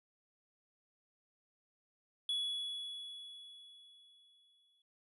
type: tone with exponential decay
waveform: triangle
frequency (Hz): 3388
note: G#7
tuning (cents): +34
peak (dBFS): -31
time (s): 2.29-4.82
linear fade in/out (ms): 2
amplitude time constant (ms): 550
effects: noise-tail reverb RT60 0.3 s tail -26 dB re dry + resampled to 32000 Hz